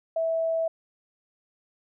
sine tone, 654 Hz, E5, 14 cents flat, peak -23 dBFS, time 0.16-0.68 s, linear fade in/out 5 ms, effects none

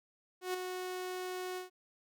sawtooth tone with ADSR envelope, 366.9 Hz, F#4, 15 cents flat, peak -28 dBFS, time 0.41-1.7 s, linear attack 130 ms, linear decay 8 ms, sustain -6 dB, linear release 130 ms, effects none

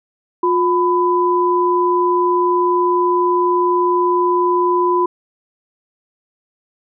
sine tone pair together, 355.9 / 1000 Hz, F4 / B5, +33 / +21 cents, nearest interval octave + tritone, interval 1788 cents, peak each -15 dBFS, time 0.43-5.06 s, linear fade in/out 5 ms, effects none

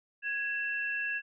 sine tone pair together, 1661.2 / 2689 Hz, G#6 / E7, 0 / +34 cents, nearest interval minor sixth, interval 834 cents, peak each -32 / -35 dBFS, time 0.22-1.22 s, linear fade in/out 50 ms, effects none

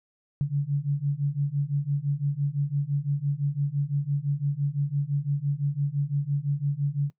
sine beating tone pair, 139.6 / 145.5 Hz, C#3 / D3, +13 / -16 cents, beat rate 5.9 Hz, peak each -27 / -26 dBFS, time 0.41-7.1 s, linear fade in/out 0 ms, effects noise-tail reverb RT60 0.1 s tail -19 dB re dry

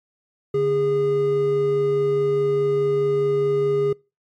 triangle tone pair together, 144.7 / 409.3 Hz, D3 / G#4, -25 / -25 cents, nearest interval octave + tritone, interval 1800 cents, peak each -25 / -16 dBFS, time 0.54-3.93 s, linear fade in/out 5 ms, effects noise-tail reverb RT60 0.3 s tail -26 dB re dry + MP3 64 kbps

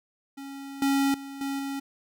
square tone with level steps, 275.7 Hz, C#4, 9 cents flat, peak -38 / -22 / -38 / -29 / -31 dBFS, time 0.37-1.8 s, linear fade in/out 10 ms, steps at 0.82 / 1.14 / 1.41 / 1.59 s, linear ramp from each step 2 ms, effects none

